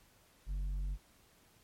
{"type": "tone with tanh clipping", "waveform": "sine", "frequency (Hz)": 47.2, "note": "F#1", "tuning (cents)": 35, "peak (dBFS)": -35, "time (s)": [0.46, 0.98], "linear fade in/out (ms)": 50, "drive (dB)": 6, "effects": ["pink hiss -66 dBFS RMS until 1.63 s", "MP3 64 kbps"]}